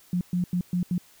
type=tone bursts at uneven times; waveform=sine; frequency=178 Hz; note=F3; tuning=33 cents sharp; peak=-22 dBFS; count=5; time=0.13-0.21 / 0.33-0.44 / 0.53-0.61 / 0.73-0.83 / 0.91-0.98 s; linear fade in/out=2 ms; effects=white hiss -56 dBFS RMS until 1.2 s